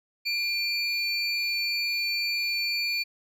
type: tone pair together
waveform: triangle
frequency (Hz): 2391 / 4499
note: D7 / C#8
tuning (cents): +30 / +25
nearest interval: major seventh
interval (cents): 1095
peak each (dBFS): -27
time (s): 0.25-3.04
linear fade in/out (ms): 20
effects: none